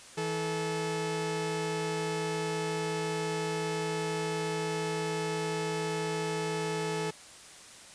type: tone pair together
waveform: sawtooth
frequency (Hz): 162.6 / 433.6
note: E3 / A4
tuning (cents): -23 / -25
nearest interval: octave + perfect fourth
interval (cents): 1698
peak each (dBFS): -31 / -28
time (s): 0.17-7.11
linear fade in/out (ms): 10
effects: white hiss -50 dBFS RMS until 7.94 s + resampled to 22050 Hz